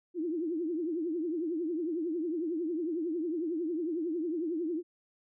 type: tone with vibrato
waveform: sine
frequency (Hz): 330.5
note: E4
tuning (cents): +5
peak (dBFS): -30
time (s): 0.14-4.83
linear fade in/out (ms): 50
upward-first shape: triangle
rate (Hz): 11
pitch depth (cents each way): 180
effects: none